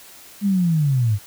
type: linear sweep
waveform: sine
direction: down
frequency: 207.7 to 98 Hz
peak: -15 dBFS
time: 0.41-1.19 s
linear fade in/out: 50 ms
effects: white hiss -44 dBFS RMS until 1.26 s